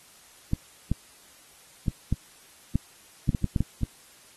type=clicks; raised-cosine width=5 ms; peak=-11 dBFS; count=11; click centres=0.534 / 0.916 / 1.882 / 2.126 / 2.756 / 3.292 / 3.348 / 3.443 / 3.562 / 3.606 / 3.833 s; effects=white hiss -54 dBFS RMS until 4.36 s + AAC 32 kbps